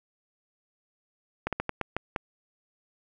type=slowing click train; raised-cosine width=0.5 ms; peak=-13 dBFS; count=7; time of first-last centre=1.47-2.162 s; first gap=57 ms; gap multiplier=1.28; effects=none